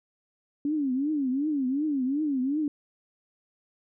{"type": "tone with vibrato", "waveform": "sine", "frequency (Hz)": 280, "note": "C#4", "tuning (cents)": 18, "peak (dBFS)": -24, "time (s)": [0.65, 2.68], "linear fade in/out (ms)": 2, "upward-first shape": "triangle", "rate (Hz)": 2.7, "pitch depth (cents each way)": 210, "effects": []}